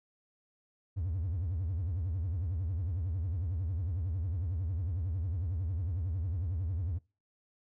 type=tone with vibrato; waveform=triangle; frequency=87.31 Hz; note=F2; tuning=in tune; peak=-28 dBFS; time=0.96-6.99 s; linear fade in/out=20 ms; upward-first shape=triangle; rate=11 Hz; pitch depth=290 cents each way; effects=noise-tail reverb RT60 0.3 s tail -25 dB re dry + tanh soft clip ceiling -25 dBFS